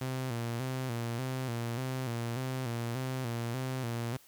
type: tone with vibrato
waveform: sawtooth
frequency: 123.47 Hz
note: B2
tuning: in tune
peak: -29 dBFS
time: 0.01-4.17 s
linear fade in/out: 5 ms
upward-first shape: square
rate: 1.7 Hz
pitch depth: 89 cents each way
effects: white hiss -60 dBFS RMS until 4.27 s